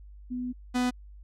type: tone pair in turn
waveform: sine / 45% pulse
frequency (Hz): 248.8 / 248.8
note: B3 / B3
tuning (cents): +13 / +13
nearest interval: unison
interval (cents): 0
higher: neither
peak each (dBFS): -30 / -24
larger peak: second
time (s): 0.3-0.53 / 0.74-0.91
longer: first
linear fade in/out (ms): 20
effects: added 50 Hz sine -45 dBFS peak until 1.23 s + low-pass 9000 Hz 12 dB/octave

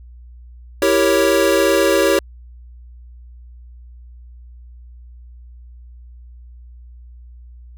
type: chord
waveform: square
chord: E diminished seventh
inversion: none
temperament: equal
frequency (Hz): 329.6 / 392 / 466.2 / 554.4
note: E4 / G4 / Bb4 / Db5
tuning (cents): 0 / 0 / 0 / 0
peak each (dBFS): -20 / -18 / -22 / -17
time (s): 0.82-2.19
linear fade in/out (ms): 2
effects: added 60 Hz sine -37 dBFS peak until 7.77 s

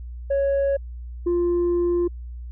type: tone pair in turn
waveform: sine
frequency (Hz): 554.4 / 348.6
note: C#5 / F4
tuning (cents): 0 / -3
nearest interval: minor sixth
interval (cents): 803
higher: first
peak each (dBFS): -16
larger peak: neither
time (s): 0.3-0.77 / 1.26-2.08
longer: second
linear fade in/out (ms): 10
effects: tanh soft clip ceiling -17 dBFS + added 60 Hz sine -32 dBFS peak until 2.51 s

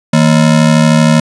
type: ring-modulated tone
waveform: square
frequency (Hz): 196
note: G3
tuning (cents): 0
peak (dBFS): -3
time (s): 0.13-1.2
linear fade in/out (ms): 5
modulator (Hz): 36.4
effects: resampled to 22050 Hz

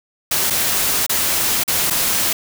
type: noise with dropouts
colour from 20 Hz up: white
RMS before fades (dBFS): -18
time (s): 0.31-2.33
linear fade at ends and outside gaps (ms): 5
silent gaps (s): 0.501-0.505 / 1.065-1.094 / 1.637-1.678 / 1.901-1.906
effects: none

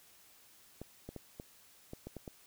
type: clicks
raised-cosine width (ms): 2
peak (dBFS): -30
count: 8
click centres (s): 0.816 / 1.09 / 1.163 / 1.399 / 1.934 / 2.07 / 2.167 / 2.278
effects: white hiss -62 dBFS RMS until 2.46 s

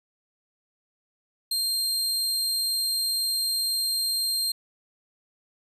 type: tone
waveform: sawtooth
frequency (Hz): 4186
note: C8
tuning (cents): 0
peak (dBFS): -21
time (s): 1.51-4.52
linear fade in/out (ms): 5
effects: resampled to 32000 Hz

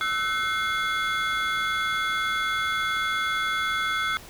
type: tone cluster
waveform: triangle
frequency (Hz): 1309 / 1509 / 2128 / 3409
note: E6 / F#6 / C7 / G#7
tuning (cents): -13 / +34 / +29 / +45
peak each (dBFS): -26 / -27 / -29 / -30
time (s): 0.01-4.17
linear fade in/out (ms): 0
effects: pink hiss -45 dBFS RMS until 4.29 s

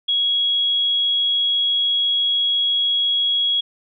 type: tone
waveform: sine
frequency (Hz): 3322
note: G#7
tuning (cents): 0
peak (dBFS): -16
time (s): 0.08-3.61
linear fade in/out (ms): 10
effects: none

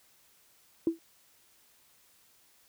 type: tone with exponential decay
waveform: sine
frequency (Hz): 330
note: E4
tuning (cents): +2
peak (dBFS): -19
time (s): 0.87-0.99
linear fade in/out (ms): 2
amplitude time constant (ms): 25
effects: tanh soft clip ceiling -15 dBFS + white hiss -64 dBFS RMS until 2.68 s

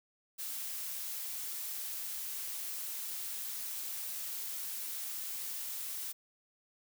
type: noise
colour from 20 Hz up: blue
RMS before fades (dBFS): -40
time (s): 0.38-6.13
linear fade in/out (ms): 20
effects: none

